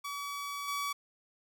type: tone with level steps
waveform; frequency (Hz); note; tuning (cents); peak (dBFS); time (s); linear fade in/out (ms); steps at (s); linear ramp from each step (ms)
sawtooth; 1140; C#6; +48; -33 / -29; 0.04-0.93; 10; 0.68; 2
effects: none